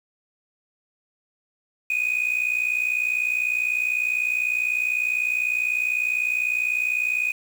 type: tone with amplitude modulation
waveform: sine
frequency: 2489 Hz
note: D#7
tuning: in tune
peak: -15 dBFS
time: 1.9-7.32 s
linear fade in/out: 5 ms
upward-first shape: sine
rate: 60 Hz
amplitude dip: 90%
effects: tanh soft clip ceiling -17 dBFS + 7-bit